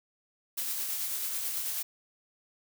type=noise with tremolo; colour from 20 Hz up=blue; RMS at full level=-32 dBFS; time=0.57-1.83 s; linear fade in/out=10 ms; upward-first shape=triangle; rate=9.2 Hz; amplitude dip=35%; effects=none